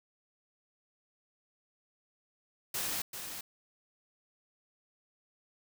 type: noise with echo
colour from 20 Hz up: white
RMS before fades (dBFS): -35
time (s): 2.74-3.02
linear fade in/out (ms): 5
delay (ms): 390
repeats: 1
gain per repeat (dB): -7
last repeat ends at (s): 3.41
effects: none